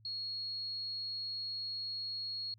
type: tone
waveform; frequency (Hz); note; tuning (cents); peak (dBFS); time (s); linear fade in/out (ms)
sine; 4312; C#8; -49; -37; 0.05-2.54; 2
effects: added 109 Hz sine -60 dBFS peak until 2.58 s